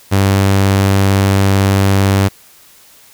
sawtooth tone, 97.8 Hz, G2, 4 cents flat, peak -5 dBFS, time 0.11-2.29 s, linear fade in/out 20 ms, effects white hiss -44 dBFS RMS until 3.13 s

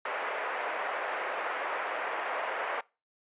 pink band-pass noise, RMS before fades -34 dBFS, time 0.05-2.81 s, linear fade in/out 5 ms, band 520 to 2200 Hz, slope 24 dB/octave, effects noise-tail reverb RT60 0.3 s tail -24 dB re dry + resampled to 8000 Hz

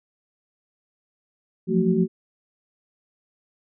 sine tone cluster, 173.6 / 182.4 / 223.8 / 376.4 Hz, F3 / F#3 / A3 / F#4, -10 / -24 / +30 / +30 cents, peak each -23 dBFS, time 1.67-2.08 s, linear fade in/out 50 ms, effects none

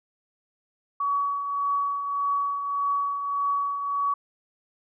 sine tone with tremolo, 1131 Hz, C#6, 34 cents sharp, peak -21 dBFS, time 1-4.14 s, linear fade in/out 5 ms, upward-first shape triangle, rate 1.7 Hz, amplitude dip 55%, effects none

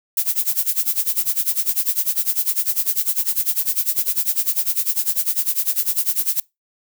violet noise with tremolo, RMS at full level -17 dBFS, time 0.17-6.4 s, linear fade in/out 2 ms, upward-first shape sine, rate 10 Hz, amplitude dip 90%, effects noise-tail reverb RT60 0.2 s tail -24 dB re dry

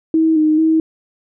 sine tone with pitch steps, 320.9 / 309.1 / 319.5 Hz, E4 / D#4 / D#4, -46 / -11 / +46 cents, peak -10 dBFS, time 0.14-0.8 s, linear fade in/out 2 ms, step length 220 ms, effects none

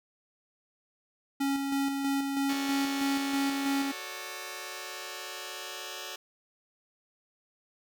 square tone with tremolo, 276.2 Hz, C#4, 6 cents flat, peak -27 dBFS, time 1.4-3.92 s, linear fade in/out 10 ms, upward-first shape square, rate 3.1 Hz, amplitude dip 35%
5% pulse chord, D major seventh, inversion first, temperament just, 367.1 / 440.5 / 550.6 / 587.3 Hz, F#4 / A4 / C#5 / D5, -14 / +2 / -12 / 0 cents, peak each -32 dBFS, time 2.49-6.16 s, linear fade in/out 5 ms
effects none

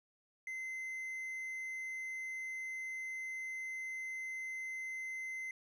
triangle tone, 2062 Hz, C7, 26 cents flat, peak -38 dBFS, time 0.47-5.51 s, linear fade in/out 2 ms, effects none

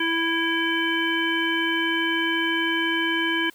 harmonic tone with a mistuned harmonic, 329.6 Hz, E4, in tune, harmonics 1 / 3 / 5 / 7 / 9, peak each -26 / -31 / -25 / -29 / -28 dBFS, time 0-3.5 s, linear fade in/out 5 ms, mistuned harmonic 9, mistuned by +52 cents, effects white hiss -55 dBFS RMS until 3.54 s

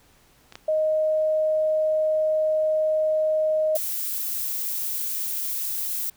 clicks, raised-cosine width 0.2 ms, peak -25 / -19 dBFS, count 2, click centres 0.524 / 0.555 s
sine tone, 623 Hz, D#5, 2 cents sharp, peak -19 dBFS, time 0.68-3.77 s, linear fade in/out 5 ms
violet noise, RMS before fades -28 dBFS, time 3.75-6.1 s, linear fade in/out 5 ms
effects pink hiss -58 dBFS RMS until 6.16 s

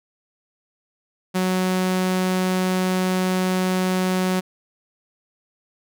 sawtooth tone, 185 Hz, F#3, in tune, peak -15 dBFS, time 1.34-4.41 s, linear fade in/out 20 ms, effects none

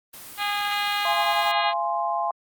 white noise, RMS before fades -41 dBFS, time 0.13-1.52 s, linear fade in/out 10 ms
harmonic tone, 410 Hz, G#4, 22 cents flat, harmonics 2 / 3 / 4 / 5 / 6 / 7 / 8 / 9 / 10, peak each -28 / -30 / -31 / -32 / -33 / -33 / -34 / -35 / -35 dBFS, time 0.37-1.74 s, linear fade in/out 50 ms
sine chord, F minor, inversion none, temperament equal with one note detuned, 684.9 / 830.6 / 1046.5 Hz, F5 / Ab5 / C6, -34 / 0 / 0 cents, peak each -27 dBFS, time 1.05-2.31 s, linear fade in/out 2 ms
effects Opus 24 kbps

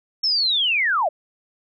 sine linear sweep, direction down, 5440 to 558 Hz, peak -17 dBFS, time 0.23-1.09 s, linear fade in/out 10 ms, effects none

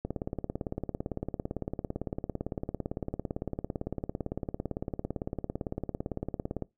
click train, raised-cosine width 2 ms, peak -19 dBFS, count 118, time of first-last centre 0.05-6.623 s, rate 17.8 Hz, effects noise-tail reverb RT60 0.2 s tail -22 dB re dry

